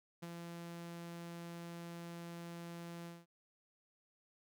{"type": "tone with ADSR envelope", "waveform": "sawtooth", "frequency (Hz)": 170.4, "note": "F3", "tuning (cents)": -42, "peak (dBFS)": -39, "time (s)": [0.22, 3.26], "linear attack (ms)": 12, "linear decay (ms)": 30, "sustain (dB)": -3, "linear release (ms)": 200, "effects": []}